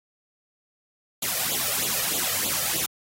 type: noise with flanger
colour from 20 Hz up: white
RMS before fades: -26 dBFS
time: 1.22-2.86 s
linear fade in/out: 5 ms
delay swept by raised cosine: 0.27 to 1.67 ms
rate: 3.2 Hz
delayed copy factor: +0.95
effects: high-pass 100 Hz 12 dB/octave + AAC 48 kbps